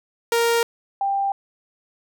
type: tone pair in turn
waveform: sawtooth / sine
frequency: 466.2 / 791.1 Hz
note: A#4 / G5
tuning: 0 / +16 cents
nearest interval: major sixth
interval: 916 cents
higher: second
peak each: -13 / -19 dBFS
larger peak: first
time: 0.32-0.63 / 1.01-1.32 s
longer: neither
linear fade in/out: 2 ms
effects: none